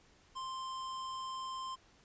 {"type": "tone", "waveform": "square", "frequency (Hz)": 1046.5, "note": "C6", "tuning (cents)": 0, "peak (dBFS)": -40, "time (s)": [0.35, 1.76], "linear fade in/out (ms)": 20, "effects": ["pink hiss -65 dBFS RMS until 2.04 s", "resampled to 16000 Hz"]}